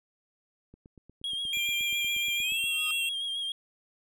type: click train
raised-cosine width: 3 ms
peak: -38 dBFS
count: 17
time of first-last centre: 0.74-2.64 s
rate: 8.42 Hz
type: tone with vibrato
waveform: triangle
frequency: 3251 Hz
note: G#7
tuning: 38 cents flat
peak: -29 dBFS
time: 1.24-3.52 s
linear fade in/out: 2 ms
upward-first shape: sine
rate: 7.1 Hz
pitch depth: 38 cents each way
type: tone with pitch glide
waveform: square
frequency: 2387 to 2726 Hz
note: D7 to F7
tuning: +28 to -43 cents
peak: -30 dBFS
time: 1.53-3.09 s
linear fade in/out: 2 ms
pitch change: +229 cents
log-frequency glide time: 2.39-2.59 s
type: tone with exponential growth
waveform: 40% pulse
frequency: 1246 Hz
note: D#6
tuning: 2 cents sharp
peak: -36 dBFS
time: 2.56-2.91 s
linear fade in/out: 1 ms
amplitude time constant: 74 ms
effects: none